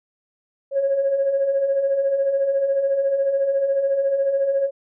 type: beating tone pair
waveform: sine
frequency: 537 / 551 Hz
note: C5 / C#5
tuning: +45 / -11 cents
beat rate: 14 Hz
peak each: -26 / -17 dBFS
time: 0.71-4.71 s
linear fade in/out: 50 ms
effects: tanh soft clip ceiling -12 dBFS